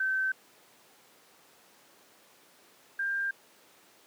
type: tone pair in turn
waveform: sine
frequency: 1542 / 1593.6 Hz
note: G6 / G6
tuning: -29 / +28 cents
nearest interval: minor second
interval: 57 cents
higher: second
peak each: -26 / -28 dBFS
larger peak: first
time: 0-0.32 / 2.99-3.31 s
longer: neither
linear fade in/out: 5 ms
effects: pink hiss -59 dBFS RMS until 4.06 s + high-pass 300 Hz 12 dB/octave